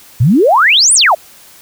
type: exponential two-way sweep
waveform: sine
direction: up then down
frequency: 103 to 10040 to 568 Hz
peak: -5 dBFS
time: 0.2-1.15 s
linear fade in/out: 10 ms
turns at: 0.94 s
effects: white hiss -40 dBFS RMS until 1.61 s